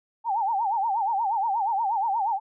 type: tone with vibrato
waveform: sine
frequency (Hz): 850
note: G#5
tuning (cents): +40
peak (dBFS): -22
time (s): 0.24-2.4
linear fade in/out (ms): 50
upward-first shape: sine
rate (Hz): 8.4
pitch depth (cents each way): 180
effects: none